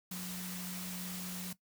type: tone in noise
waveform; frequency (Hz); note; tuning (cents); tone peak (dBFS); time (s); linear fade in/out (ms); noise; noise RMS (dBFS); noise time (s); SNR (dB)
sine; 182.1; F#3; -27; -41; 0.11-1.53; 5; white; -44; 0.11-1.53; 0
effects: noise-tail reverb RT60 0.1 s tail -17 dB re dry